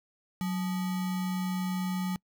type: tone with sample-and-hold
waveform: sine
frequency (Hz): 184.3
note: F#3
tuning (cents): -7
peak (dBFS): -28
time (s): 0.41-2.16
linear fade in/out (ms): 0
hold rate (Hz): 1050
effects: noise-tail reverb RT60 0.1 s tail -26 dB re dry